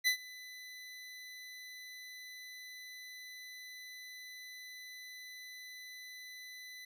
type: tone with ADSR envelope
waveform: 25% pulse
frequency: 2002 Hz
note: B6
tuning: 23 cents sharp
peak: -22 dBFS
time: 0.04-6.85 s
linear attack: 32 ms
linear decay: 94 ms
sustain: -22 dB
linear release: 5 ms
effects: none